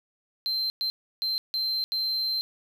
triangle tone bursts at uneven times, 4119 Hz, C8, 28 cents flat, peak -24 dBFS, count 5, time 0.46-0.7 / 0.81-0.9 / 1.22-1.38 / 1.54-1.84 / 1.92-2.41 s, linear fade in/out 0 ms, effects 11-bit

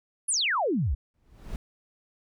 sine exponential sweep, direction down, 11000 to 52.8 Hz, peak -23 dBFS, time 0.28-0.95 s, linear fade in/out 10 ms
brown noise with exponential growth, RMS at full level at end -33 dBFS, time 1.14-1.56 s, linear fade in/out 1 ms, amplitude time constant 91 ms
effects none

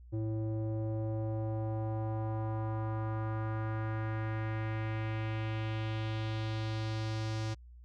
square tone with low-pass filter sweep, 109.9 Hz, A2, 2 cents flat, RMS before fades -35 dBFS, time 0.12-7.55 s, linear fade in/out 20 ms, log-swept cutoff 400 to 5700 Hz, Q 1.9, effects added 60 Hz sine -50 dBFS peak until 7.84 s

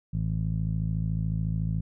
15% pulse tone with low-pass filter, 53.9 Hz, A1, 35 cents flat, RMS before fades -28 dBFS, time 0.13-1.81 s, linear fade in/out 10 ms, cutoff 150 Hz, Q 2.6, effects none

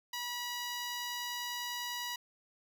5% pulse tone with notch filter, 970 Hz, B5, 31 cents flat, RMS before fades -39 dBFS, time 0.13-2.16 s, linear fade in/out 5 ms, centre 9200 Hz, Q 0.59, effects none

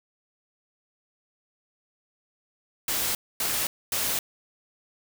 white noise bursts, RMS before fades -27 dBFS, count 3, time 2.88-4.19 s, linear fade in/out 2 ms, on 270 ms, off 250 ms, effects none

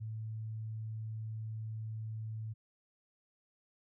sine tone, 110 Hz, A2, in tune, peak -38 dBFS, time 0-2.54 s, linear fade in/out 20 ms, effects none

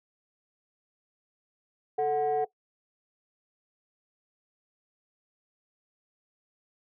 sine tone pair together, 440 / 740 Hz, A4 / F#5, 0 / 0 cents, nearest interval major sixth, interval 900 cents, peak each -25 dBFS, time 1.98-2.45 s, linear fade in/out 10 ms, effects noise-tail reverb RT60 0.1 s tail -18 dB re dry + tanh soft clip ceiling -20 dBFS

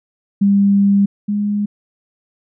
sine tone pair in turn, 199.7 / 206 Hz, G3 / G#3, +32 / -14 cents, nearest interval minor second, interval 54 cents, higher second, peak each -9 / -15 dBFS, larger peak first, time 0.41-1.06 / 1.28-1.66 s, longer first, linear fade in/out 10 ms, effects none

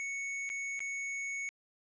square tone with dropouts, 2217 Hz, C#7, in tune, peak -36 dBFS, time 0-1.49 s, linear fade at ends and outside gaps 0 ms, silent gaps 0.492-0.5 / 0.793-0.804 s, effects resampled to 16000 Hz

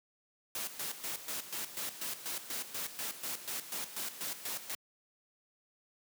white noise with tremolo, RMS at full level -38 dBFS, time 0.55-4.75 s, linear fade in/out 2 ms, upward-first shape square, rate 4.1 Hz, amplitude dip 70%, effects high-pass 150 Hz 12 dB/octave

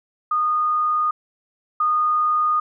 sine tone pair in turn, 1229 / 1229 Hz, D#6 / D#6, -22 / -22 cents, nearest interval unison, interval 0 cents, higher neither, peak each -17 / -16 dBFS, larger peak second, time 0.31-1.11 / 1.8-2.6 s, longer neither, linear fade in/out 5 ms, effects none

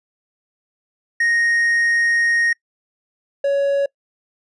triangle tone pair in turn, 1864.7 / 559.2 Hz, A#6 / C#5, 0 / +15 cents, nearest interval octave + major sixth, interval 2085 cents, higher first, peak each -13 dBFS, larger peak neither, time 1.2-2.53 / 3.44-3.86 s, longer first, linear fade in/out 5 ms, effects noise-tail reverb RT60 0.1 s tail -24 dB re dry + resampled to 24000 Hz

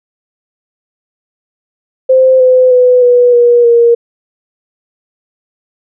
sine tone with pitch steps, 520 / 509.6 / 499.4 / 489.4 / 479.6 / 470 Hz, C5 / C5 / B4 / B4 / A#4 / A#4, -11 / -46 / +19 / -16 / +49 / +14 cents, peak -3 dBFS, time 2.09-3.95 s, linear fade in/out 10 ms, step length 310 ms, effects none

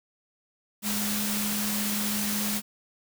sine tone in noise, 208.3 Hz, G#3, 5 cents sharp, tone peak -30 dBFS, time 0.82-2.62 s, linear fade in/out 50 ms, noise white, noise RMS -30 dBFS, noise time 0.82-2.62 s, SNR -3 dB, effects none

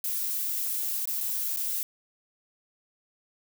violet noise with dropouts, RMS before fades -30 dBFS, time 0.04-1.83 s, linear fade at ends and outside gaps 1 ms, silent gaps 1.055-1.074 / 1.205-1.209 / 1.563-1.571 s, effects none

